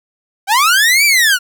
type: linear two-way sweep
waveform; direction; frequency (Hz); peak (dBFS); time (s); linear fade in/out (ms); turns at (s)
sawtooth; up then down; 740 to 2372 to 1389; -5; 0.47-1.39; 50; 1.05
effects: none